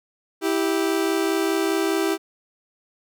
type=tone pair together; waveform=40% pulse; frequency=327.1 / 392 Hz; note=E4 / G4; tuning=-13 / 0 cents; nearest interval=minor third; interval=313 cents; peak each=-22 dBFS; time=0.41-2.18 s; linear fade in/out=50 ms; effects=none